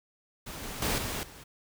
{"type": "noise with level steps", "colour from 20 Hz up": "pink", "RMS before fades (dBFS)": [-41, -39, -29, -34, -49], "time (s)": [0.46, 1.44], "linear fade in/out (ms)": 10, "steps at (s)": [0.63, 0.82, 0.98, 1.23], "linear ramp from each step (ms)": 2, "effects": []}